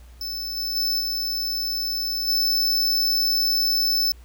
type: tone with level steps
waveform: square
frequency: 5270 Hz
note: E8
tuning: 1 cent flat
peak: -28 / -25 / -21 / -24 / -19 dBFS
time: 0.21-4.12 s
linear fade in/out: 2 ms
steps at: 0.56 / 0.75 / 0.99 / 2.27 s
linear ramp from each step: 20 ms
effects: added 60 Hz sine -43 dBFS peak until 4.24 s + pink hiss -56 dBFS RMS until 4.24 s